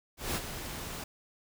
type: noise with ADSR envelope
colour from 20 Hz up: pink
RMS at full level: -31 dBFS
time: 0.17-1.04 s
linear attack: 180 ms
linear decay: 49 ms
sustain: -9 dB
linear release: 5 ms
effects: none